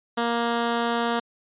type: tone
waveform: 10% pulse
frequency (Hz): 234.6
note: A#3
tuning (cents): +11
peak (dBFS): -14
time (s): 0.17-1.2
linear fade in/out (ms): 10
effects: resampled to 8000 Hz